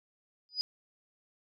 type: tone with exponential growth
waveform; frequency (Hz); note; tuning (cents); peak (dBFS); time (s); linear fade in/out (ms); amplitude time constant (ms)
sine; 4954; D#8; -8; -24; 0.49-0.61; 0; 24
effects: none